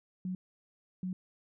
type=tone bursts at uneven times; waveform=sine; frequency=184.3 Hz; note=F#3; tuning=7 cents flat; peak=-33 dBFS; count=2; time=0.25-0.35 / 1.03-1.13 s; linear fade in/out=2 ms; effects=none